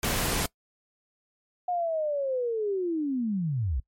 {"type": "noise", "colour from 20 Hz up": "pink", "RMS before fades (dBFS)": -27, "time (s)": [0.03, 0.46], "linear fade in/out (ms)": 2}
{"type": "linear sweep", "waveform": "sine", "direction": "down", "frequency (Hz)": [725, 54.2], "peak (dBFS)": -25, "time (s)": [1.68, 3.8], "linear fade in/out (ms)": 5}
{"effects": ["noise-tail reverb RT60 0.1 s tail -22 dB re dry", "MP3 64 kbps"]}